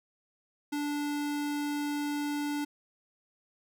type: tone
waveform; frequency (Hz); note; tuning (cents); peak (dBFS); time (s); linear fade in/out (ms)
square; 291.9; D4; -10; -31; 0.72-2.65; 10
effects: none